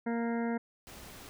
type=harmonic tone; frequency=232.9 Hz; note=A#3; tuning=1 cent flat; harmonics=1 / 2 / 3 / 4 / 6 / 7 / 8 / 9; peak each=-31 / -37 / -41 / -43 / -47 / -48 / -49 / -50 dBFS; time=0.06-0.58 s; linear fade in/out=10 ms
type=noise; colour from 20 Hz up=pink; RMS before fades=-49 dBFS; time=0.87-1.29 s; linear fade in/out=0 ms
effects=none